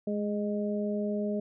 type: tone cluster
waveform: sine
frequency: 208.9 / 414.1 / 619 Hz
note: G#3 / G#4 / D#5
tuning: +10 / -5 / -9 cents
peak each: -30 / -34 / -35 dBFS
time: 0.07-1.4 s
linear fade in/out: 5 ms
effects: none